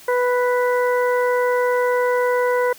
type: harmonic tone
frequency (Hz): 493.9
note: B4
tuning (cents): 0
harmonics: 1 / 2 / 3 / 4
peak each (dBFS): -17 / -23 / -27 / -29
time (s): 0.08-2.73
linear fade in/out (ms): 5
effects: white hiss -44 dBFS RMS until 2.78 s